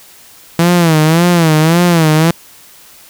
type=tone with vibrato; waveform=sawtooth; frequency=165 Hz; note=E3; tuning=2 cents sharp; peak=-3 dBFS; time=0.59-2.31 s; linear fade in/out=2 ms; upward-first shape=sine; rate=1.8 Hz; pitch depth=120 cents each way; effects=white hiss -40 dBFS RMS until 3.09 s